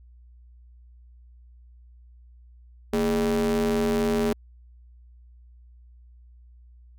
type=ring-modulated tone; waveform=square; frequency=93.3 Hz; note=F#2; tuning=15 cents sharp; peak=-19 dBFS; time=2.93-4.33 s; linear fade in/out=5 ms; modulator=322 Hz; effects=added 60 Hz sine -48 dBFS peak until 6.98 s